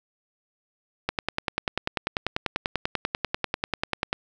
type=click train; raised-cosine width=0.3 ms; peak=-8 dBFS; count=32; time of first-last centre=1.09-4.129 s; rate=10.2 Hz; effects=none